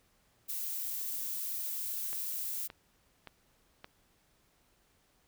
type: noise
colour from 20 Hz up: violet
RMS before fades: -37 dBFS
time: 0.48-2.68 s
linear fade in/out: 20 ms
type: click train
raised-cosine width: 0.3 ms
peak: -29 dBFS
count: 4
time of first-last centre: 2.13-3.844 s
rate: 1.75 Hz
effects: pink hiss -70 dBFS RMS until 5.27 s